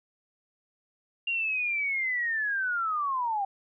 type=linear sweep; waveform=sine; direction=down; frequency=2794 to 770 Hz; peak=-26 dBFS; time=1.27-3.45 s; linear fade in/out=5 ms; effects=none